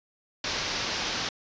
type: low-pass noise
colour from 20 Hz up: white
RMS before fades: -31 dBFS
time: 0.44-1.29 s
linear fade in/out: 2 ms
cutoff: 5800 Hz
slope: 48 dB/octave
effects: resampled to 16000 Hz